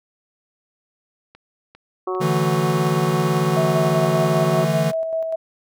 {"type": "click train", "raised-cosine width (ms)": 0.3, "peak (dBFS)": -28, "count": 5, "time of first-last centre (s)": [1.35, 2.95], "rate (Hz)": 2.5}
{"type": "harmonic tone", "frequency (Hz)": 185, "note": "F#3", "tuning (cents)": 0, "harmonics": [2, 3, 4, 5, 6, 7], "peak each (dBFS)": [-23, -33, -31, -37, -28, -38], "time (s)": [2.07, 4.65], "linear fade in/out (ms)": 5}
{"type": "chord", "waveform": "square", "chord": "D suspended second", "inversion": "none", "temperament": "equal", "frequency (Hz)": [146.83, 164.81, 220], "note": ["D3", "E3", "A3"], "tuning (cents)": [0, 0, 0], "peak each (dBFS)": [-23, -22, -28], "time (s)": [2.2, 4.92], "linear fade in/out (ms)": 20}
{"type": "tone with tremolo", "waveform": "sine", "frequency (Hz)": 649, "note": "E5", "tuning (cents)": -27, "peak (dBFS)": -19, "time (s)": [3.56, 5.36], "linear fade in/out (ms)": 10, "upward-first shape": "square", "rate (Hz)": 5.1, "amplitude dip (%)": 35}
{"effects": []}